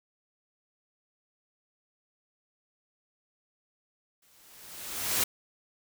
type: noise with exponential growth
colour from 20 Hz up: white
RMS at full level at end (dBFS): -25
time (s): 4.22-5.24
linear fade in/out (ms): 5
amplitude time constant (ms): 220
effects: none